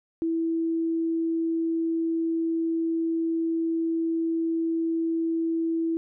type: tone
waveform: sine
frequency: 328.7 Hz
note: E4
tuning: 5 cents flat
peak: -23 dBFS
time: 0.22-5.97 s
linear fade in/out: 0 ms
effects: none